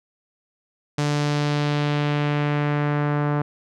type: tone with low-pass filter sweep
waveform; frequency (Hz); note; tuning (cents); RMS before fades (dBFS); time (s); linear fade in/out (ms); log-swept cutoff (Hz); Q
sawtooth; 146.83; D3; 0; -22; 0.98-3.42; 5; 6600 to 1300; 1.3
effects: none